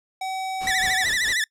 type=tone with pitch glide; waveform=square; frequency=760 to 752.1 Hz; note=F#5 to F#5; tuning=+46 to +28 cents; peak=-27 dBFS; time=0.21-1.04 s; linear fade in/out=5 ms; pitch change=-18 cents; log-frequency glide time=0.68-0.77 s
type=noise with tremolo; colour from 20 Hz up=pink; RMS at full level=-36 dBFS; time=0.6-1.34 s; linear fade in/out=20 ms; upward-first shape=sine; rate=4.6 Hz; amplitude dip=80%
type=tone with vibrato; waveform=sawtooth; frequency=1853 Hz; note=A#6; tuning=11 cents flat; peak=-17 dBFS; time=0.67-1.44 s; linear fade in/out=2 ms; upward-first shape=sine; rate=13 Hz; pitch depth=140 cents each way
effects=noise-tail reverb RT60 0.1 s tail -25 dB re dry + low-pass 10000 Hz 12 dB/octave